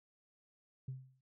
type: tone with exponential decay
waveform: sine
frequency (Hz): 130.81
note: C3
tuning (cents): 0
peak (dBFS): -36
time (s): 0.88-1.21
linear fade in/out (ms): 5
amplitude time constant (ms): 71
effects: tanh soft clip ceiling -35 dBFS